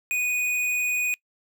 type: tone with tanh clipping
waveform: sine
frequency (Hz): 2478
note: D#7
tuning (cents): -8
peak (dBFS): -24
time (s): 0.11-1.14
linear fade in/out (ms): 0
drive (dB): 15
effects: noise-tail reverb RT60 0.1 s tail -24 dB re dry